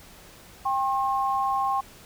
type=tone pair together; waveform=sine; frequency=793.8 / 1075 Hz; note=G5 / C6; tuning=+22 / +47 cents; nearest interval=perfect fourth; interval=525 cents; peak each=-25 dBFS; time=0.65-1.81 s; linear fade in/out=10 ms; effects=pink hiss -49 dBFS RMS until 2.05 s